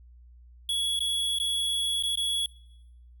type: tone with dropouts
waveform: square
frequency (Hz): 3363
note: G#7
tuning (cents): +21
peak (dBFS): -26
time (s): 0.69-2.46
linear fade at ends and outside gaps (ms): 2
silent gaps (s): 0.992-1.005 / 1.387-1.399 / 2.026-2.035 / 2.156-2.173
effects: noise-tail reverb RT60 1.0 s tail -23 dB re dry + added 60 Hz sine -49 dBFS peak until 3.2 s